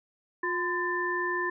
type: tone cluster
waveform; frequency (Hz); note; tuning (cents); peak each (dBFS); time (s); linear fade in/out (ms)
sine; 356.3 / 1023 / 1774; F4 / C6 / A6; +35 / -39 / +14; -32 / -32 / -30; 0.43-1.5; 5
effects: none